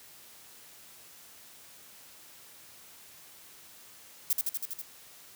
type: noise with echo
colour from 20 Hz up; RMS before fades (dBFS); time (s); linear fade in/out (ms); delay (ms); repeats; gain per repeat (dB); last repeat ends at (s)
violet; -26; 4.3-4.33; 2; 81; 6; -2; 4.816
effects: white hiss -53 dBFS RMS until 5.35 s + high-pass 60 Hz 12 dB/octave